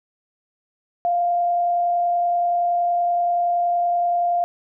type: tone with frequency modulation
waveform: sine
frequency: 698.5 Hz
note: F5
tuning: in tune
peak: -17 dBFS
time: 1.05-4.44 s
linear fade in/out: 0 ms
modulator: 30.6 Hz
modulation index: 0.26
effects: none